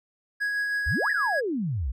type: tone with tremolo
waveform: triangle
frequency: 1661.2 Hz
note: G#6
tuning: in tune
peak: -22 dBFS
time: 0.4-1.41 s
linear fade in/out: 20 ms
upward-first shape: sine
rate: 6.3 Hz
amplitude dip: 25%
type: exponential two-way sweep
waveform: sine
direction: up then down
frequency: 53.9 to 1954 to 53.9 Hz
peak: -25 dBFS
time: 0.86-1.92 s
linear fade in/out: 10 ms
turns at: 1.1 s
effects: none